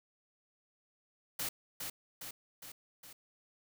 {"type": "noise with echo", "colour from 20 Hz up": "white", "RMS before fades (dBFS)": -37, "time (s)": [1.39, 1.49], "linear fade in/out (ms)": 5, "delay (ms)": 410, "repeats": 4, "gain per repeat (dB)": -4, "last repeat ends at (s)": 3.13, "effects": []}